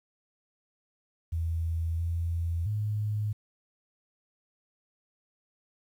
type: tone with pitch steps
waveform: sine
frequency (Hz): 82.5 / 84.4 / 105.7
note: E2 / E2 / G#2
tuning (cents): +2 / +41 / +31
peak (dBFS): -27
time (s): 1.32-3.33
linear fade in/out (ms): 10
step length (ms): 670
effects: 10-bit